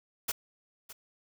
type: noise with echo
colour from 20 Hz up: white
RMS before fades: -31 dBFS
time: 0.28-0.32 s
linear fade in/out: 10 ms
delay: 610 ms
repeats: 1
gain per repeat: -15 dB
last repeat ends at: 0.93 s
effects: none